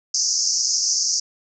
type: band-pass noise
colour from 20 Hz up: white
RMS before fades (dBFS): -21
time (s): 0.14-1.2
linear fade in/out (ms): 5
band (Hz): 4900 to 6600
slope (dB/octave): 96
effects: none